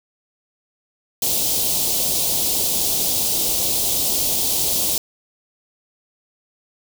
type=band-stop noise; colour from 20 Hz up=white; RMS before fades=-20 dBFS; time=1.22-4.98 s; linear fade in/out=2 ms; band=790 to 3200 Hz; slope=24 dB/octave; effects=none